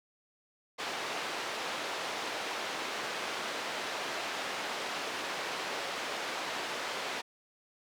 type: band-pass noise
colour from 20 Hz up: pink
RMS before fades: -37 dBFS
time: 0.78-7.22 s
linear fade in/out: 20 ms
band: 490 to 4500 Hz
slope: 12 dB/octave
effects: none